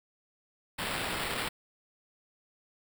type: noise with sample-and-hold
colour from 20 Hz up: violet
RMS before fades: -34 dBFS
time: 0.78-1.49 s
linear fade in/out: 10 ms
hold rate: 6300 Hz
effects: none